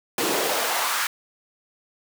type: noise with high-pass filter sweep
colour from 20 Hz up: pink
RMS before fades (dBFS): -24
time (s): 0.18-1.07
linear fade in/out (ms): 2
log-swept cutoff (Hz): 280 to 1400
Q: 1.8
effects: none